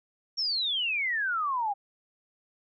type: exponential sweep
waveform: sine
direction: down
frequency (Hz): 5600 to 784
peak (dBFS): -26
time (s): 0.37-1.74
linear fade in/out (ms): 20
effects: none